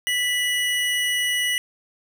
square tone pair together, 1975 / 2923 Hz, B6 / F#7, 0 / -22 cents, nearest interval perfect fifth, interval 678 cents, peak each -24 dBFS, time 0.07-1.58 s, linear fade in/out 0 ms, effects none

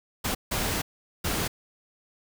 pink noise bursts at uneven times, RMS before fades -28 dBFS, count 3, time 0.24-0.35 / 0.51-0.82 / 1.24-1.48 s, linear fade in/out 10 ms, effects none

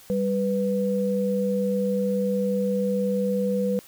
sine tone pair together, 196 / 493.9 Hz, G3 / B4, 0 / 0 cents, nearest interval octave + major third, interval 1600 cents, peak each -24 dBFS, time 0.1-3.79 s, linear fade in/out 0 ms, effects white hiss -50 dBFS RMS until 3.87 s

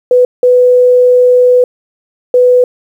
sine tone bursts at uneven times, 497.1 Hz, B4, 11 cents sharp, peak -3 dBFS, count 3, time 0.11-0.25 / 0.43-1.64 / 2.34-2.64 s, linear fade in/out 2 ms, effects 7-bit

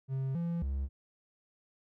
triangle tone with pitch steps, 133.4 / 169.8 / 68.3 Hz, C3 / F3 / C#2, +34 / -48 / -25 cents, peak -29 dBFS, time 0.08-0.89 s, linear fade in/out 50 ms, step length 270 ms, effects none

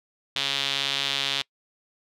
sawtooth tone with band-pass filter, 138.3 Hz, C#3, 4 cents flat, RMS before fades -27 dBFS, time 0.36-1.42 s, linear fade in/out 2 ms, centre 3500 Hz, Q 3.5, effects noise-tail reverb RT60 0.1 s tail -25 dB re dry

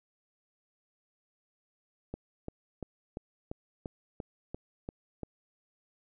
click train, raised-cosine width 2 ms, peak -24 dBFS, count 10, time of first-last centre 2.14-5.233 s, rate 2.91 Hz, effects none

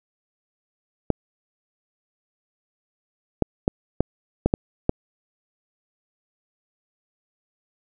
clicks, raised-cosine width 2 ms, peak -4 dBFS, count 7, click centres 1.103 / 3.423 / 3.679 / 4.006 / 4.46 / 4.539 / 4.894 s, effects none

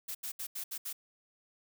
blue noise bursts at uneven times, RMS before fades -39 dBFS, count 6, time 0.08-0.15 / 0.23-0.32 / 0.39-0.47 / 0.55-0.64 / 0.71-0.78 / 0.85-0.93 s, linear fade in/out 10 ms, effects none

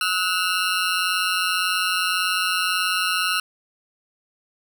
20% pulse ring-modulated tone, 1377 Hz, F6, 25 cents flat, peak -12 dBFS, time 0.01-3.4 s, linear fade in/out 2 ms, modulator 90.9 Hz, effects none

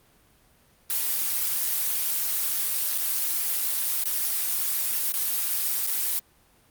blue noise with dropouts, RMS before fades -26 dBFS, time 0.9-6.19 s, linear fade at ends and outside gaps 0 ms, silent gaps 2.978-2.983 / 4.038-4.056 / 5.121-5.14 / 5.865-5.873 s, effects pink hiss -60 dBFS RMS until 6.7 s + Opus 32 kbps

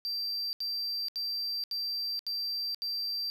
triangle tone bursts, 4699 Hz, D8, in tune, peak -30 dBFS, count 6, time 0.05-3.3 s, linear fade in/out 0 ms, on 480 ms, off 74 ms, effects none

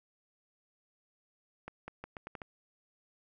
accelerating click train, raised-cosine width 0.5 ms, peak -27 dBFS, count 7, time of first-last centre 1.68-2.418 s, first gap 200 ms, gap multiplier 0.8, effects none

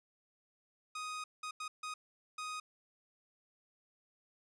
sawtooth tone bursts at uneven times, 1248 Hz, D#6, 5 cents sharp, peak -36 dBFS, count 5, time 0.95-1.24 / 1.43-1.51 / 1.6-1.68 / 1.83-1.94 / 2.38-2.6 s, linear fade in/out 5 ms, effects resampled to 22050 Hz

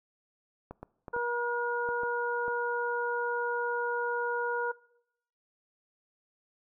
clicks, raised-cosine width 1 ms, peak -27 dBFS, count 7, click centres 0.71 / 0.83 / 1.082 / 1.164 / 1.889 / 2.034 / 2.481 s
harmonic tone, 478.8 Hz, A#4, 46 cents sharp, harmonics 1 / 2 / 3, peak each -33 / -33 / -33 dBFS, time 1.13-4.72 s, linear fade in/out 10 ms
effects noise-tail reverb RT60 0.8 s tail -22 dB re dry

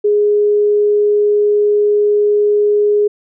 sine tone, 415.3 Hz, G#4, in tune, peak -9 dBFS, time 0.04-3.08 s, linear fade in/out 10 ms, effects none

